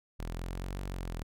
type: linear two-way sweep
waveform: sawtooth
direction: up then down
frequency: 40.69 to 47.69 to 40.69 Hz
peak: -32 dBFS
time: 0.19-1.23 s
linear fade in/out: 10 ms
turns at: 0.82 s
effects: none